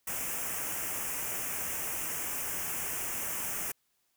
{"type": "band-stop noise", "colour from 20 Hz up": "white", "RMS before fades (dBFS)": -35, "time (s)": [0.07, 3.72], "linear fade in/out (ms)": 5, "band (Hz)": [2900, 5800], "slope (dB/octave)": 48, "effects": ["white hiss -75 dBFS RMS until 4.16 s"]}